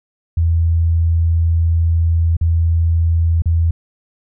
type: tone with dropouts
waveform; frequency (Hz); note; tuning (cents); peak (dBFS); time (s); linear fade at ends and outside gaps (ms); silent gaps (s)
sine; 83; E2; +12; -11; 0.37-3.71; 5; 2.368-2.411 / 3.421-3.457
effects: none